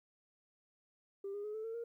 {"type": "tone with pitch steps", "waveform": "sine", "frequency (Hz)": [395.8, 409, 422.7, 436.9, 451.5, 466.6], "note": ["G4", "G#4", "G#4", "A4", "A4", "A#4"], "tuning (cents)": [17, -26, 31, -12, 45, 2], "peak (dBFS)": -38, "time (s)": [1.24, 1.84], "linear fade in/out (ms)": 5, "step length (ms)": 100, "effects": ["tanh soft clip ceiling -36 dBFS", "13-bit"]}